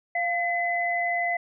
sine tone pair together, 697 / 2022 Hz, F5 / B6, -4 / +40 cents, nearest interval octave + tritone, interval 1844 cents, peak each -26 dBFS, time 0.15-1.37 s, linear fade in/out 5 ms, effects none

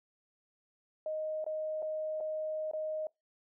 sine tone with dropouts, 622.3 Hz, D#5, in tune, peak -33 dBFS, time 1.06-3.07 s, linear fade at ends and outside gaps 2 ms, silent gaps 1.443-1.464 / 1.822-1.826 / 2.204-2.208 / 2.713-2.734 s, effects noise-tail reverb RT60 0.2 s tail -25 dB re dry

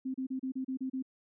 sine tone bursts, 261.6 Hz, C4, in tune, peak -32 dBFS, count 8, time 0.05-1.025 s, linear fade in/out 10 ms, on 93 ms, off 33 ms, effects none

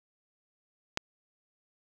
click, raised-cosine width 0.2 ms, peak -11 dBFS, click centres 0.974 s, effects none

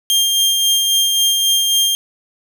sawtooth tone with tremolo, 3199 Hz, G7, 34 cents sharp, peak -8 dBFS, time 0.1-1.95 s, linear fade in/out 0 ms, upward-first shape sine, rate 3.7 Hz, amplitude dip 30%, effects none

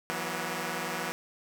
5% pulse chord, E suspended second, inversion none, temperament equal with one note detuned, 164.81 / 185 / 241.2 Hz, E3 / F#3 / B3, 0 / 0 / -41 cents, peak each -25 dBFS, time 0.1-1.12 s, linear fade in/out 0 ms, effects none

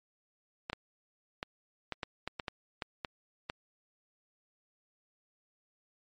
clicks, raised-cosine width 0.3 ms, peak -19 dBFS, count 11, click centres 0.699 / 0.731 / 1.429 / 1.923 / 2.032 / 2.276 / 2.398 / 2.482 / 2.822 / 3.048 / 3.499 s, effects MP3 48 kbps

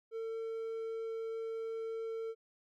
triangle tone, 450.5 Hz, A4, 41 cents sharp, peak -35 dBFS, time 0.11-2.35 s, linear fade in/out 50 ms, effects none

